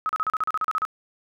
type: tone bursts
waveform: sine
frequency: 1276 Hz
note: D#6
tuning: 43 cents sharp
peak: -21 dBFS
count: 12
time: 0.06-0.851 s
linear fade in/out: 0 ms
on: 32 ms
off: 37 ms
effects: none